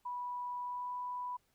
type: tone with pitch glide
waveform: sine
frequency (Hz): 982 to 988.8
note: B5 to B5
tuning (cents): -10 to +2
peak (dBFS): -37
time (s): 0.05-1.37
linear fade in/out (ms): 10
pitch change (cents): +12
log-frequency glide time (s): 0.59-0.93
effects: pink hiss -75 dBFS RMS until 1.54 s